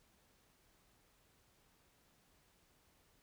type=silence; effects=pink hiss -72 dBFS RMS until 3.22 s